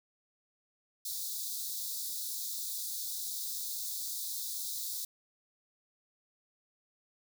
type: high-pass noise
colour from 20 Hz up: white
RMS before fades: -38 dBFS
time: 1.05-5.05 s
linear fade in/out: 5 ms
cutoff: 3600 Hz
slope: 96 dB/octave
effects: none